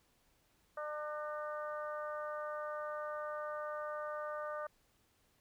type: harmonic tone with a mistuned harmonic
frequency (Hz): 300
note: D4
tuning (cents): +37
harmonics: 2 / 3 / 4 / 5 / 6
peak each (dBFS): -41 / -52 / -43 / -49 / -57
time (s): 0.77-4.67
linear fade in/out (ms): 5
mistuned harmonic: 6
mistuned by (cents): +36
effects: pink hiss -73 dBFS RMS until 5.4 s